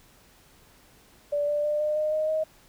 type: tone with pitch steps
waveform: sine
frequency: 582 / 589.4 / 597 / 604.6 / 612.3 / 620.2 / 628.1 Hz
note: D5 / D5 / D5 / D#5 / D#5 / D#5 / D#5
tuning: -16 / +6 / +28 / -50 / -28 / -6 / +16 cents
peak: -23 dBFS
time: 1.32-2.44 s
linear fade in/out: 10 ms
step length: 160 ms
effects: pink hiss -57 dBFS RMS until 2.68 s